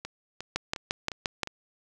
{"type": "two click trains", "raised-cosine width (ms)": 0.2, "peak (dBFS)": [-10, -19], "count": [6, 5], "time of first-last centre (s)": [[0.56, 1.433], [0.05, 1.473]], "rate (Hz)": [5.73, 2.81], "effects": []}